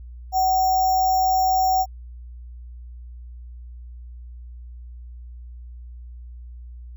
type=tone with sample-and-hold; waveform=sine; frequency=752 Hz; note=F#5; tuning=28 cents sharp; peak=-16 dBFS; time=0.32-1.86 s; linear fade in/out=50 ms; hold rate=6300 Hz; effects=added 60 Hz sine -36 dBFS peak until 6.96 s